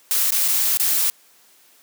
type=noise with dropouts; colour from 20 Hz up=blue; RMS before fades=-19 dBFS; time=0.11-1.1 s; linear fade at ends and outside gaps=0 ms; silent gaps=0.306-0.321 / 0.479-0.483 / 0.772-0.798 s; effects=white hiss -54 dBFS RMS until 1.82 s + high-pass 200 Hz 12 dB/octave